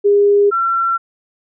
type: tone pair in turn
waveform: sine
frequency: 406.6 / 1356.6 Hz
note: G#4 / E6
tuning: -37 / +49 cents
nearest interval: octave + major sixth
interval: 2086 cents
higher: second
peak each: -8 / -13 dBFS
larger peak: first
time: 0.04-0.51 / 0.51-0.98 s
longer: neither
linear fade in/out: 20 ms
effects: none